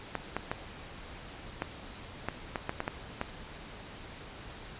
clicks, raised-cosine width 0.5 ms, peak -16 dBFS, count 10, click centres 0.153 / 0.366 / 0.515 / 1.621 / 2.286 / 2.558 / 2.694 / 2.804 / 2.879 / 3.214 s, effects pink hiss -46 dBFS RMS until 4.79 s + resampled to 8000 Hz

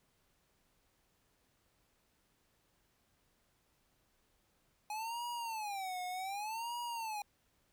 square tone with vibrato, 834 Hz, G#5, 7 cents sharp, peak -39 dBFS, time 4.9-7.22 s, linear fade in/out 2 ms, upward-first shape sine, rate 0.66 Hz, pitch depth 240 cents each way, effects pink hiss -75 dBFS RMS until 7.72 s

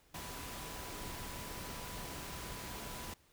sine tone in noise, 990 Hz, B5, 4 cents sharp, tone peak -53 dBFS, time 0.14-3.14 s, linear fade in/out 5 ms, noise pink, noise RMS -45 dBFS, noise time 0.14-3.14 s, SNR -11 dB, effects pink hiss -68 dBFS RMS until 3.32 s

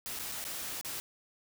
white noise with dropouts, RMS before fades -39 dBFS, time 0.06-1 s, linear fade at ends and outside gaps 0 ms, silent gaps 0.19-0.195 / 0.316-0.32 / 0.441-0.451 / 0.812-0.848 s, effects none

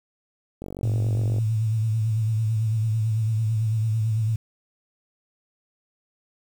click train, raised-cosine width 2 ms, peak -21 dBFS, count 37, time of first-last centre 0.62-1.384 s, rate 47.1 Hz
sine tone with vibrato, 110.4 Hz, A2, 6 cents sharp, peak -20 dBFS, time 0.83-4.36 s, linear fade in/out 5 ms, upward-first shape sine, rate 9 Hz, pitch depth 53 cents each way
effects 8-bit

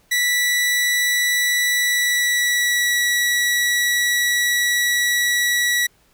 sawtooth tone with pitch glide, 1959 to 1938.7 Hz, B6 to B6, -15 to -33 cents, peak -13 dBFS, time 0.11-5.87 s, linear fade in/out 10 ms, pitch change -18 cents, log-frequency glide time 1.75-3.03 s, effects pink hiss -58 dBFS RMS until 6.13 s

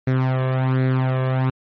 sawtooth tone with flanger, 130 Hz, C3, 11 cents flat, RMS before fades -19 dBFS, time 0.07-1.5 s, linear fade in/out 5 ms, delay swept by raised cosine 0.5 to 1.8 ms, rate 1.3 Hz, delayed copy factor +0.65, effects low-pass 2000 Hz 12 dB/octave + MP3 32 kbps

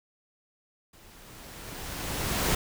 pink noise with level ramp, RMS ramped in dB -55 to -25 dBFS, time 0.93-2.55 s, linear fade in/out 5 ms, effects none

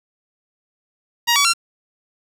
10% pulse tone with pitch steps, 945 / 1136.9 / 1367.7 Hz, A#5 / C#6 / F6, +23 / +43 / -37 cents, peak -5 dBFS, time 1.27-1.537 s, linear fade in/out 20 ms, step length 89 ms, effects resampled to 32000 Hz + 7-bit

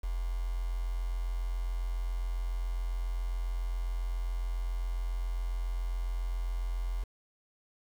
sine tone with quantisation, 43.65 Hz, F1, in tune, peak -30 dBFS, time 0.03-7.04 s, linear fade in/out 10 ms, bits 8, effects none

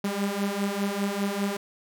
sawtooth beating tone pair, 197.4 / 202.4 Hz, G3 / G#3, +12 / -44 cents, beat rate 5 Hz, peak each -26 / -24 dBFS, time 0.04-1.57 s, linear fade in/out 5 ms, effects none

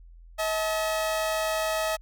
sawtooth tone pair together, 639 / 867.7 Hz, D#5 / A5, +46 / -24 cents, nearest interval perfect fourth, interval 530 cents, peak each -22 / -30 dBFS, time 0.38-1.97 s, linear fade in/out 20 ms, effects added 42 Hz sine -46 dBFS peak until 2.01 s

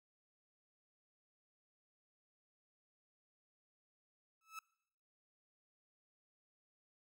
30% pulse tone with exponential growth, 1303 Hz, E6, 20 cents flat, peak -40 dBFS, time 4.41-4.59 s, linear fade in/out 2 ms, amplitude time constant 38 ms, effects noise-tail reverb RT60 0.8 s tail -24 dB re dry

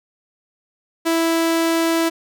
sawtooth tone, 329.8 Hz, E4, 1 cent sharp, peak -12 dBFS, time 1.05-2.1 s, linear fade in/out 20 ms, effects none

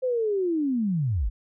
sine linear sweep, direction down, 523.3 to 38.96 Hz, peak -22 dBFS, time 0.02-1.3 s, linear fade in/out 20 ms, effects none

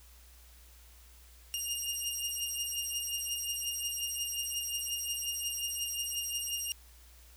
15% pulse beating tone pair, 2825 / 2830.6 Hz, F7 / F7, +19 / +23 cents, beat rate 5.6 Hz, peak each -29 / -30 dBFS, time 1.54-6.72 s, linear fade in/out 0 ms, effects added 60 Hz sine -55 dBFS peak until 7.36 s + white hiss -60 dBFS RMS until 7.36 s

